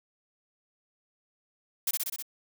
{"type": "noise with echo", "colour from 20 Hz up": "blue", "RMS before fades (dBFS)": -27, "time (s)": [1.87, 1.91], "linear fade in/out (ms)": 5, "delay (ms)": 63, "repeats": 5, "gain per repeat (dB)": -2, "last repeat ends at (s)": 2.225, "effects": []}